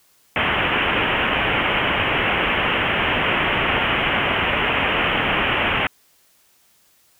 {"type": "low-pass noise", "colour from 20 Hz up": "white", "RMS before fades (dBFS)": -20, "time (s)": [0.36, 5.87], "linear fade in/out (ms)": 2, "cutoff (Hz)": 3100, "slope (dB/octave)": 96, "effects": ["white hiss -58 dBFS RMS until 7.19 s"]}